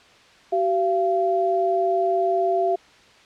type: tone pair together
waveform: sine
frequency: 381.5 / 685 Hz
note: G4 / F5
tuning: -47 / -34 cents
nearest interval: minor seventh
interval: 1013 cents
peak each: -22 / -20 dBFS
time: 0.52-2.76 s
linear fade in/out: 10 ms
effects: white hiss -51 dBFS RMS until 3.25 s + low-pass 4000 Hz 12 dB/octave